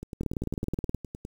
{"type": "two click trains", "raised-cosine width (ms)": 3, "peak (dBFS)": [-24, -16], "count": [13, 15], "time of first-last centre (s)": [[0.03, 1.251], [0.21, 0.947]], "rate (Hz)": [9.83, 19], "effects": ["8-bit"]}